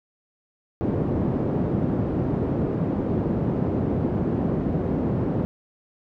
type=band-pass noise; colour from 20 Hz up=pink; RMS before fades=-24 dBFS; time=0.81-5.45 s; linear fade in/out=0 ms; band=120 to 390 Hz; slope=12 dB/octave; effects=none